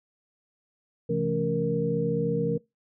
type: tone cluster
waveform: sine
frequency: 132.2 / 166.3 / 215.4 / 275.5 / 467.1 Hz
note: C3 / E3 / A3 / C#4 / A#4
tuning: +18 / +16 / -37 / -11 / +3 cents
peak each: -33 / -29 / -33 / -34 / -26 dBFS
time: 1.09-2.58 s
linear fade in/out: 10 ms
effects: noise-tail reverb RT60 0.2 s tail -22 dB re dry